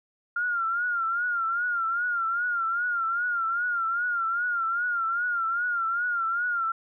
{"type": "tone with vibrato", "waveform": "sine", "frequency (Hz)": 1397, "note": "F6", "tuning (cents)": 0, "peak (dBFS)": -24, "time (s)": [0.36, 6.72], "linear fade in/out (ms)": 5, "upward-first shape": "triangle", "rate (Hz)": 2.5, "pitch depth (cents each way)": 100, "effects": []}